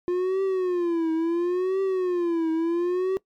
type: tone with vibrato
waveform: triangle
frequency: 352.6 Hz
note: F4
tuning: 17 cents sharp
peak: -19 dBFS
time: 0.08-3.17 s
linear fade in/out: 0 ms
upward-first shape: triangle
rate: 0.72 Hz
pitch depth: 170 cents each way
effects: noise-tail reverb RT60 0.1 s tail -20 dB re dry + MP3 96 kbps